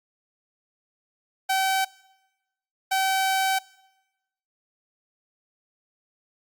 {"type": "tone bursts at uneven times", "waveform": "sawtooth", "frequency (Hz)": 767, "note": "G5", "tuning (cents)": -38, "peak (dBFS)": -17, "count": 2, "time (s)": [[1.49, 1.85], [2.91, 3.59]], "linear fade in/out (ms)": 10, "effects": ["noise-tail reverb RT60 1.0 s tail -23 dB re dry", "Opus 48 kbps"]}